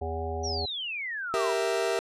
harmonic tone, 81.5 Hz, E2, 19 cents flat, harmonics 1 / 3 / 5 / 7 / 9 / 10, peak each -33 / -43 / -35 / -40 / -36 / -42 dBFS, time 0.01-0.66 s, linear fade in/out 10 ms
sine exponential sweep, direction down, 5920 to 912 Hz, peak -31 dBFS, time 0.43-1.54 s, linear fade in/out 20 ms
40% pulse chord, E diminished, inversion first, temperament equal, 392 / 466.2 / 659.3 Hz, G4 / Bb4 / E5, 0 / 0 / 0 cents, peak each -29 dBFS, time 1.34-1.99 s, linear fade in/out 0 ms
effects low-pass 9000 Hz 12 dB/octave

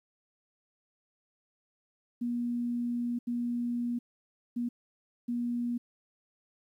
sine tone bursts at uneven times, 240 Hz, B3, 49 cents flat, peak -29 dBFS, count 4, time 2.21-3.19 / 3.27-3.99 / 4.56-4.69 / 5.28-5.78 s, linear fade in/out 10 ms, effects 11-bit

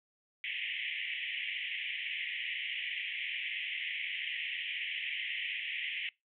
pink band-pass noise, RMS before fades -38 dBFS, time 0.44-6.09 s, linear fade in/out 0 ms, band 1900 to 3200 Hz, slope 96 dB/octave, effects noise-tail reverb RT60 0.2 s tail -23 dB re dry

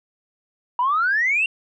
sine exponential sweep, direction up, 951 to 2794 Hz, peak -16 dBFS, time 0.79-1.46 s, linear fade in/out 2 ms, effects tanh soft clip ceiling -12 dBFS

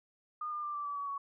sine tone with pitch steps, 1220 / 1202.5 / 1185.3 / 1168.3 / 1151.5 / 1135 / 1118.7 Hz, D#6 / D6 / D6 / D6 / D6 / C#6 / C#6, -34 / +41 / +16 / -9 / -34 / +41 / +15 cents, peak -35 dBFS, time 0.41-1.18 s, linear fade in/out 5 ms, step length 110 ms, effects none

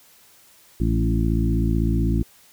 harmonic tone with a mistuned harmonic, 55.9 Hz, A1, 28 cents sharp, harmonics 1 / 2 / 3 / 4 / 5 / 6, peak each -21 / -24 / -26 / -27 / -28 / -29 dBFS, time 0.8-2.23 s, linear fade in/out 5 ms, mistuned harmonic 4, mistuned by -16 cents, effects white hiss -53 dBFS RMS until 2.52 s

